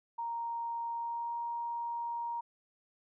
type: tone with pitch glide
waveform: sine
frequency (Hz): 932.3 to 939.3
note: A#5 to A#5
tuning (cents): 0 to +13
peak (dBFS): -34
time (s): 0.18-2.41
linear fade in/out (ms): 10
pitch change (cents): +13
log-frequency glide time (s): 0.94-1.35
effects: none